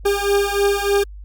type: beating tone pair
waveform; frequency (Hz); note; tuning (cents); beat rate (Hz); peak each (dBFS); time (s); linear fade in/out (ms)
40% pulse; 400.9 / 404.2; G4 / G#4; +39 / -47; 3.3; -18; 0.05-1.04; 10
effects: added 50 Hz sine -33 dBFS peak until 1.24 s + Opus 48 kbps